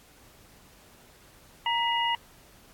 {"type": "tone cluster", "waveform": "sine", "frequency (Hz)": [935, 1988, 2865], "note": ["A#5", "B6", "F7"], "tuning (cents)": [5, 11, 44], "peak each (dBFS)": [-26, -32, -29], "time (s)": [1.66, 2.15], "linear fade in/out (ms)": 2, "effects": ["pink hiss -56 dBFS RMS until 2.73 s", "AAC 64 kbps"]}